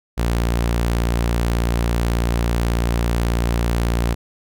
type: tone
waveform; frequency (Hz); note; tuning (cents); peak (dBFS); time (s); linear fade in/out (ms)
sawtooth; 58.27; A#1; 0; -13; 0.17-4.15; 20
effects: none